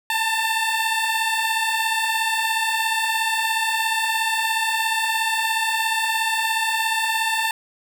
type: beating tone pair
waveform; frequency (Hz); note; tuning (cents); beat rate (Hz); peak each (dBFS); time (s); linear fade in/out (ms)
15% pulse; 880 / 897; A5 / A5; 0 / +33; 17; -19 / -15; 0.1-7.51; 2
effects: none